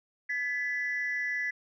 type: tone pair together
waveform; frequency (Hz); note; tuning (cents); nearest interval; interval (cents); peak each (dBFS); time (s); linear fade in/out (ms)
sine; 1714 / 1988.4; A6 / B6; -46 / +11; minor third; 257; -32 / -30; 0.29-1.51; 10
effects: tanh soft clip ceiling -23 dBFS